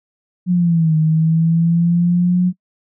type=linear two-way sweep; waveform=sine; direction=down then up; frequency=181.8 to 156 to 181.8 Hz; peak=-11 dBFS; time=0.46-2.53 s; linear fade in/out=50 ms; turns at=0.96 s; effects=noise-tail reverb RT60 0.1 s tail -25 dB re dry